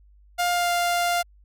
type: tone with pitch glide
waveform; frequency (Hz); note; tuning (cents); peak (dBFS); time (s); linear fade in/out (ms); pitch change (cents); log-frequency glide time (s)
sawtooth; 705 to 698.5; F5 to F5; +16 to 0; -17; 0.38-1.23; 20; -16; 0.51-0.7
effects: added 50 Hz sine -51 dBFS peak until 1.44 s